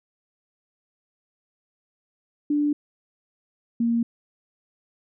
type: tone pair in turn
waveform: sine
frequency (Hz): 293.7 / 233.1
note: D4 / A#3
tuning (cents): 0 / 0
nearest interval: major third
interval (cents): 400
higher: first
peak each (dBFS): -19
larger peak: neither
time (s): 2.5-2.73 / 3.8-4.03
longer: neither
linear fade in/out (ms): 5
effects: none